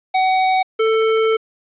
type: tone pair in turn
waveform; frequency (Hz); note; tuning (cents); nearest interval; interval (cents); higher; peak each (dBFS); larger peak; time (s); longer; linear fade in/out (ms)
square; 752 / 443.5; F#5 / A4; +28 / +14; major sixth; 914; first; -14; neither; 0.14-0.63 / 0.79-1.37; second; 10
effects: resampled to 8000 Hz + 8-bit